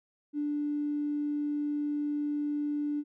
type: tone with tanh clipping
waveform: triangle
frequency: 293.7 Hz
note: D4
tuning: in tune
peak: -28 dBFS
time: 0.33-3.04 s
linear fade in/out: 50 ms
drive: 2 dB
effects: none